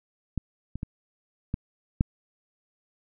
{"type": "clicks", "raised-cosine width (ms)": 5, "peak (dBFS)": [-15, -21, -19, -15, -8], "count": 5, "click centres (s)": [0.377, 0.756, 0.831, 1.541, 2.009], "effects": []}